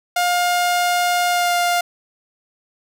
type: tone with pitch glide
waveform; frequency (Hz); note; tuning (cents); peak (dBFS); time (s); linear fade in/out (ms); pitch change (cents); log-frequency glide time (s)
sawtooth; 709 to 702.5; F5 to F5; +26 to +10; -12; 0.16-1.81; 5; -16; 1.3-1.54
effects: none